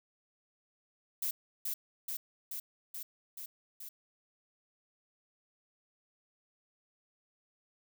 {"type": "noise with echo", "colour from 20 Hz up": "violet", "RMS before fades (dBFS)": -34, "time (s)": [1.22, 1.31], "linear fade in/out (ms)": 5, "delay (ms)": 430, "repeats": 6, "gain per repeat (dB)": -2, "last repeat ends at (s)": 3.89, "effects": []}